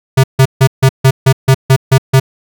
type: tone bursts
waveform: square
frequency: 132.8 Hz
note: C3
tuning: 26 cents sharp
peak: -4 dBFS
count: 10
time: 0.17-2.2 s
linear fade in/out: 10 ms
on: 68 ms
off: 150 ms
effects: none